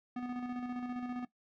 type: tone with tremolo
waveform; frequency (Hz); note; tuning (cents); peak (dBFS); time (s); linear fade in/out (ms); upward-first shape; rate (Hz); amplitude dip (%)
square; 246.9; B3; 0; -36; 0.16-1.25; 5; square; 15; 40
effects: noise-tail reverb RT60 0.1 s tail -17 dB re dry + low-pass 2000 Hz 12 dB/octave